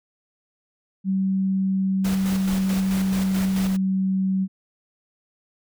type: tone with pitch glide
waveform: sine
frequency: 191.5 to 190.29 Hz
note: G3 to F#3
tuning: -40 to +49 cents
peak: -19 dBFS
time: 1.04-4.48 s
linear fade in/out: 50 ms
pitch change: -11 cents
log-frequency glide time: 1.47-4.1 s
type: noise with tremolo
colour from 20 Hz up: pink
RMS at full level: -32 dBFS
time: 2.04-3.77 s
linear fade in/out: 10 ms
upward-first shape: square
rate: 4.6 Hz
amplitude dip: 45%
effects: none